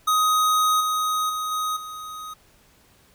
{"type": "tone with level steps", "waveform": "square", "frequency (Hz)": 1254, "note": "D#6", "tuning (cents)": 13, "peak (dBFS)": [-18, -22, -26, -24, -34], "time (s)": [0.07, 2.34], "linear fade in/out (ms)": 10, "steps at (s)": [0.8, 1.29, 1.51, 1.76], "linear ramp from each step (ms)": 10, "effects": ["pink hiss -57 dBFS RMS until 3.14 s"]}